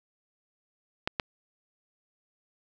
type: clicks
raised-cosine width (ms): 0.3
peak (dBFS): -11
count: 2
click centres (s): 1.075 / 1.198
effects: none